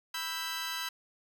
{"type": "chord", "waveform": "15% pulse", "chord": "E minor", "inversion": "second", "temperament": "just", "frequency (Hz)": [988.9, 1318.5, 1582.2], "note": ["B5", "E6", "G6"], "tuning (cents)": [2, 0, 16], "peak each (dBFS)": [-33, -33, -32], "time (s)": [0.14, 0.89], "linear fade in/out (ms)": 5, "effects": []}